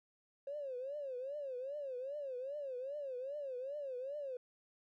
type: tone with vibrato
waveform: triangle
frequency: 542 Hz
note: C#5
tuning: 39 cents flat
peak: -36 dBFS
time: 0.47-4.37 s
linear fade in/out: 5 ms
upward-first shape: triangle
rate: 2.5 Hz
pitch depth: 190 cents each way
effects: tanh soft clip ceiling -38 dBFS